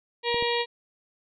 harmonic tone, 474.6 Hz, A#4, 31 cents sharp, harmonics 1 / 2 / 4 / 5 / 6 / 7 / 8 / 9, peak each -27 / -30 / -33 / -34 / -35 / -35 / -36 / -37 dBFS, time 0.23-0.66 s, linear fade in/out 50 ms
clicks, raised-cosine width 2 ms, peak -23 dBFS, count 2, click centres 0.344 / 0.425 s
effects none

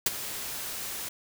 white noise with ADSR envelope, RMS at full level -21 dBFS, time 0.06-1.09 s, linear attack 4 ms, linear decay 25 ms, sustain -15 dB, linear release 7 ms, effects none

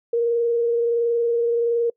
sine tone with frequency modulation, 468.9 Hz, A#4, 10 cents sharp, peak -17 dBFS, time 0.13-1.9 s, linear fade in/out 5 ms, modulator 21.4 Hz, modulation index 0.26, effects noise-tail reverb RT60 0.1 s tail -25 dB re dry

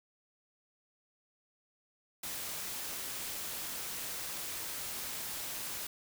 white noise, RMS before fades -40 dBFS, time 2.23-5.87 s, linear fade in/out 5 ms, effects none

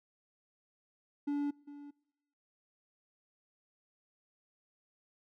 triangle tone with echo, 288 Hz, D4, 34 cents flat, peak -29 dBFS, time 1.27-1.51 s, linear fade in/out 10 ms, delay 400 ms, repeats 1, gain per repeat -15 dB, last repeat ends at 1.91 s, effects noise-tail reverb RT60 1.0 s tail -25 dB re dry

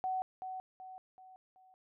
sine tone with echo, 750 Hz, F#5, 23 cents sharp, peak -32 dBFS, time 0.04-0.22 s, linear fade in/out 0 ms, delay 380 ms, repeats 4, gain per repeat -7 dB, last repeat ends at 1.74 s, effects none

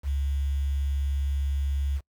sine tone with quantisation, 69.5 Hz, C#2, 5 cents sharp, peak -24 dBFS, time 0.03-2.01 s, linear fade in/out 50 ms, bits 8, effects noise-tail reverb RT60 0.1 s tail -25 dB re dry

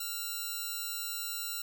5% pulse tone pair together, 1390 / 3960 Hz, F6 / B7, -9 / +4 cents, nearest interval octave + tritone, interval 1813 cents, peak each -28 / -29 dBFS, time 0-1.62 s, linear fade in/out 5 ms, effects none

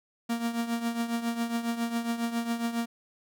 45% pulse tone with tremolo, 233.1 Hz, A#3, in tune, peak -25 dBFS, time 0.29-2.86 s, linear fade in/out 10 ms, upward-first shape triangle, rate 7.3 Hz, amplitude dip 75%, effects none

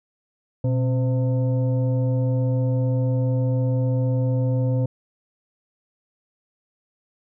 sine tone with frequency modulation, 123.47 Hz, B2, in tune, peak -18 dBFS, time 0.64-4.86 s, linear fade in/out 5 ms, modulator 391 Hz, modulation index 0.62, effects none

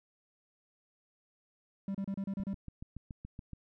triangle tone bursts, 196 Hz, G3, in tune, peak -31 dBFS, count 7, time 1.88-2.534 s, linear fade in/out 2 ms, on 66 ms, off 32 ms
click train, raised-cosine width 5 ms, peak -31 dBFS, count 9, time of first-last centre 2.4-3.533 s, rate 7.06 Hz
effects none

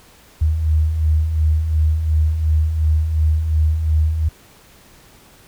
sine beating tone pair, 75.7 / 78.5 Hz, D#2 / D#2, -47 / +16 cents, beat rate 2.8 Hz, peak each -23 / -14 dBFS, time 0.41-4.29 s, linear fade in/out 10 ms, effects pink hiss -48 dBFS RMS until 5.47 s

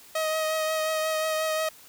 sawtooth tone with vibrato, 630 Hz, D#5, 21 cents sharp, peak -21 dBFS, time 0.15-1.69 s, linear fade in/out 5 ms, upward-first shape triangle, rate 5.6 Hz, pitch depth 20 cents each way, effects white hiss -51 dBFS RMS until 1.88 s

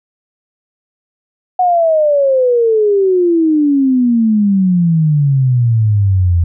sine exponential sweep, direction down, 740 to 83.3 Hz, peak -8 dBFS, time 1.59-6.44 s, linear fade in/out 5 ms, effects none

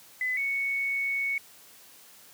sine tone pair in turn, 2013 / 2218 Hz, B6 / C#7, +33 / 0 cents, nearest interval major second, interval 167 cents, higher second, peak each -26 dBFS, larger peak neither, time 0.21-0.37 / 0.37-1.38 s, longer second, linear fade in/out 2 ms, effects white hiss -53 dBFS RMS until 2.33 s + high-pass 100 Hz 12 dB/octave

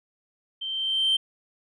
sine tone with level ramp, 3126 Hz, G7, 6 cents flat, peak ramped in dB -30 to -16 dBFS, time 0.61-1.17 s, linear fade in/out 10 ms, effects tanh soft clip ceiling -17 dBFS

